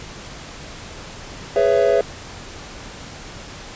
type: chord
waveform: triangle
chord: C# minor seventh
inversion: second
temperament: just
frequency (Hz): 415.8 / 498.9 / 554.4 / 665.2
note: G#4 / B4 / C#5 / E5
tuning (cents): +2 / +17 / 0 / +16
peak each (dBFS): -17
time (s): 1.56-2.01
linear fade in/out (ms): 2
effects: pink hiss -36 dBFS RMS until 3.75 s + resampled to 16000 Hz